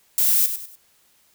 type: noise with echo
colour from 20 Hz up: violet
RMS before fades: -18 dBFS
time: 0.18-0.46 s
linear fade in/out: 0 ms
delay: 98 ms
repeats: 3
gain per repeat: -9 dB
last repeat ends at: 0.754 s
effects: white hiss -60 dBFS RMS until 1.34 s